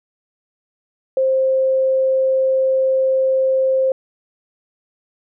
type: tone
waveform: sine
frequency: 527 Hz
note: C5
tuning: 12 cents sharp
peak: -13 dBFS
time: 1.17-3.92 s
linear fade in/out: 2 ms
effects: none